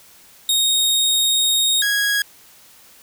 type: tone pair in turn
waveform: sawtooth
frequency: 3729 / 1652.9 Hz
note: A#7 / G#6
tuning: 0 / -9 cents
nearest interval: octave + major second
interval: 1409 cents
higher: first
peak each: -12 / -13 dBFS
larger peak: first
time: 0.49-1.82 / 1.82-2.22 s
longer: first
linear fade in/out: 2 ms
effects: white hiss -48 dBFS RMS until 3.02 s